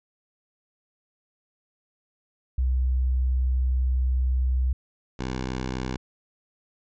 sine / 10% pulse tone pair in turn, 63.7 / 63.92 Hz, C2 / C2, -46 / -40 cents, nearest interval unison, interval 6 cents, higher second, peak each -20 dBFS, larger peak neither, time 2.58-4.73 / 5.19-5.97 s, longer first, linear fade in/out 5 ms, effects resampled to 16000 Hz

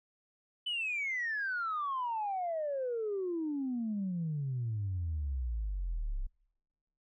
sine exponential sweep, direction down, 3026 to 31.3 Hz, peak -31 dBFS, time 0.66-6.27 s, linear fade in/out 10 ms, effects noise-tail reverb RT60 1.0 s tail -26 dB re dry + tanh soft clip ceiling -28 dBFS

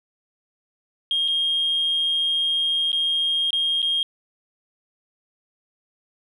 sine tone with dropouts, 3233 Hz, G#7, 47 cents flat, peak -18 dBFS, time 1.11-4.03 s, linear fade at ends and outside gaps 1 ms, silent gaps 1.279-1.283 / 2.918-2.929 / 3.506-3.53 / 3.819-3.827 s, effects tanh soft clip ceiling -15 dBFS

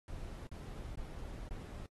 brown noise with dropouts, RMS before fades -45 dBFS, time 0.08-1.86 s, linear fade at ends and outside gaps 1 ms, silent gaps 0.47-0.515 / 0.955-0.973 / 1.484-1.509 s, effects AAC 32 kbps

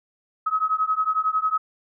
sine beating tone pair, 1271 / 1282 Hz, D#6 / E6, +36 / -49 cents, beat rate 11 Hz, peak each -23 dBFS, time 0.46-1.58 s, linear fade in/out 10 ms, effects none

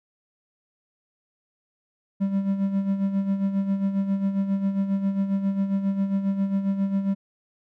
triangle tone with tremolo, 196 Hz, G3, in tune, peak -17 dBFS, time 2.2-7.15 s, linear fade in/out 20 ms, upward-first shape sine, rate 7.4 Hz, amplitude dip 60%, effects none

